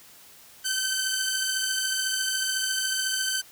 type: beating tone pair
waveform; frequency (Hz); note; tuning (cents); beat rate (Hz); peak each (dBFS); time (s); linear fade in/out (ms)
10% pulse; 1534 / 1548; G6 / G6; -38 / -22; 14; -18 / -22; 0.64-3.42; 20
effects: white hiss -51 dBFS RMS until 3.51 s